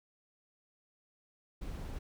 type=noise; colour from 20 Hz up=brown; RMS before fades=-41 dBFS; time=1.61-1.99 s; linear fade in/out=10 ms; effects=none